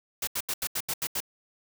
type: noise bursts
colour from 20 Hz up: white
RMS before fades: -30 dBFS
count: 8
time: 0.22-1.204 s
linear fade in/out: 5 ms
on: 53 ms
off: 80 ms
effects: none